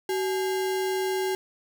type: tone with sample-and-hold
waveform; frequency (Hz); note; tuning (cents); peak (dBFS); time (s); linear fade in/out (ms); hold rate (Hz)
sine; 377.7; F#4; +36; -24; 0.09-1.35; 2; 1225
effects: none